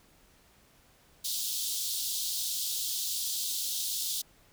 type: high-pass noise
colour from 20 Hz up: pink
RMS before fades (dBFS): -33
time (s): 1.24-4.22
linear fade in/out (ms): 10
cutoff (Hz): 3400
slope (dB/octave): 48
effects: pink hiss -62 dBFS RMS until 4.52 s